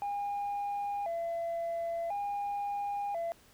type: tone with vibrato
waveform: sine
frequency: 740 Hz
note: F#5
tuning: in tune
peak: -30 dBFS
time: 0.02-3.32 s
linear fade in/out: 0 ms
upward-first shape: square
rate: 0.48 Hz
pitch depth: 160 cents each way
effects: tanh soft clip ceiling -30 dBFS + pink hiss -61 dBFS RMS until 3.53 s